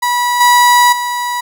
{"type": "tone with level steps", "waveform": "35% pulse", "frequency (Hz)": 974, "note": "B5", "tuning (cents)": -24, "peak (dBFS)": [-10, -4, -14], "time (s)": [0.02, 1.41], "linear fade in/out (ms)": 10, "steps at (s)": [0.4, 0.92], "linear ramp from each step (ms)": 10, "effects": []}